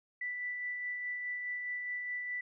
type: tone with tremolo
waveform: sine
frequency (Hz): 1975.5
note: B6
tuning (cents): 0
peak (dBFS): -34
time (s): 0.21-2.41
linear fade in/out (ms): 5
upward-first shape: sine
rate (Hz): 4.8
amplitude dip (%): 30
effects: none